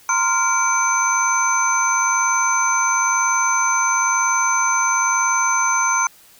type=tone cluster; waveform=sine; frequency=934 / 1035 / 1397 / 2310 / 6150 Hz; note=A#5 / C6 / F6 / D7 / G8; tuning=+3 / -19 / 0 / -29 / -34 cents; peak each=-24 / -20 / -22 / -26 / -20 dBFS; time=0.09-6.07 s; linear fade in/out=2 ms; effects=white hiss -49 dBFS RMS until 6.39 s